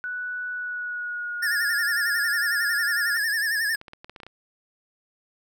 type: tone with pitch glide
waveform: sine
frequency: 1480 to 1418.1 Hz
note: F#6 to F6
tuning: 0 to +26 cents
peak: -28 dBFS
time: 0.04-3.17 s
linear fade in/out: 0 ms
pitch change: -74 cents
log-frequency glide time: 0.51-1.81 s
type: tone with vibrato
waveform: square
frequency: 1740 Hz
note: A6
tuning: 20 cents flat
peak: -23 dBFS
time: 1.42-3.76 s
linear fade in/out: 10 ms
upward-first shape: sine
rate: 11 Hz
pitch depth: 94 cents each way
type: clicks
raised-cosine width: 0.3 ms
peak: -26 dBFS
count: 10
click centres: 3.75 / 3.814 / 3.882 / 3.934 / 4.045 / 4.096 / 4.162 / 4.202 / 4.233 / 4.266 s
effects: none